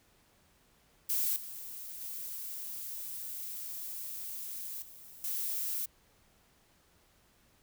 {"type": "noise with level steps", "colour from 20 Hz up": "violet", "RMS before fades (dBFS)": [-31, -44, -41, -52, -35], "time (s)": [1.09, 5.86], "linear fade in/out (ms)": 10, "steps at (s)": [1.36, 2.01, 4.82, 5.24], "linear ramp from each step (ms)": 2, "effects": ["pink hiss -67 dBFS RMS until 7.62 s"]}